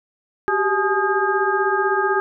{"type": "tone cluster", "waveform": "sine", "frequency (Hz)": [382, 397.9, 847, 1241, 1611], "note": ["G4", "G4", "G#5", "D#6", "G6"], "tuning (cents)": [-45, 26, 34, -5, 47], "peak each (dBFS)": -23, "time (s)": [0.48, 2.2], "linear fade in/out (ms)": 0, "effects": []}